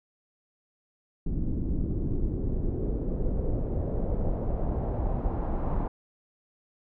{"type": "noise with low-pass filter sweep", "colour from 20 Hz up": "brown", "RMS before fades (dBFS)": -28, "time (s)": [1.26, 5.88], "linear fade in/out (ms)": 5, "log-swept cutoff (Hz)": [260, 950], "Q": 2, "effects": []}